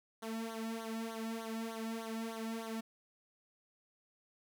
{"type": "tone with flanger", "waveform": "sawtooth", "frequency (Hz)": 225, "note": "A3", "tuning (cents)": 39, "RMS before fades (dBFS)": -41, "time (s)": [0.22, 2.81], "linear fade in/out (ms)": 10, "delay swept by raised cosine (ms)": [0.39, 1.99], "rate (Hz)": 3.3, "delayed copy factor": -0.95, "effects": []}